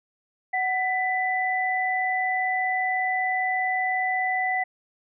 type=tone pair together; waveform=sine; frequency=745.8 / 1991 Hz; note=F#5 / B6; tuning=+14 / +14 cents; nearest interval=octave + perfect fourth; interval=1700 cents; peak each=-25 dBFS; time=0.53-4.64 s; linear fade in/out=10 ms; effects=none